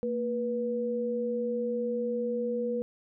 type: tone pair together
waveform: sine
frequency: 229.4 / 486 Hz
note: A#3 / B4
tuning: -28 / -28 cents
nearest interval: octave + minor second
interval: 1300 cents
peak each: -33 / -29 dBFS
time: 0.03-2.82 s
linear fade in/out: 0 ms
effects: none